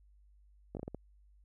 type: slowing click train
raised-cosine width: 2 ms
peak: -27 dBFS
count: 6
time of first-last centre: 0.75-0.946 s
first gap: 19 ms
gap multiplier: 1.37
effects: added 50 Hz sine -60 dBFS peak until 1.44 s